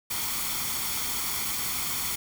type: noise with comb filter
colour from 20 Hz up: white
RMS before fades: -30 dBFS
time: 0.1-2.16 s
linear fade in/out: 10 ms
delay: 0.9 ms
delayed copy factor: +0.55
effects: none